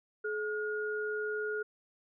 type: tone pair together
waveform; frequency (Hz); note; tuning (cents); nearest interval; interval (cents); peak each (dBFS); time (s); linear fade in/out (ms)
sine; 426 / 1433; G#4 / F6; +44 / +44; octave + major sixth; 2100; -34 / -36; 0.24-1.63; 10
effects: none